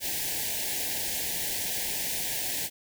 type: band-stop noise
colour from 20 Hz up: white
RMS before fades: -31 dBFS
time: 0-2.7 s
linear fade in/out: 50 ms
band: 920 to 1600 Hz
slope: 96 dB/octave
effects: none